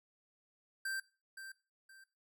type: tone with echo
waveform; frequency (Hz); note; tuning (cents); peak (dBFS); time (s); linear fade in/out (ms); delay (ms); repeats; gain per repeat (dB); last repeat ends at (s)
square; 1568; G6; 0; -37; 0.85-1; 5; 520; 2; -10; 2.04
effects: noise-tail reverb RT60 0.3 s tail -18 dB re dry